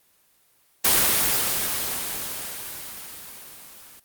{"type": "noise with level ramp", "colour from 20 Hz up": "white", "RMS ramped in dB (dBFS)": [-17, -47], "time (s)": [0.84, 4], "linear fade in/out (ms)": 10, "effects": ["white hiss -62 dBFS RMS until 4.04 s", "Opus 24 kbps"]}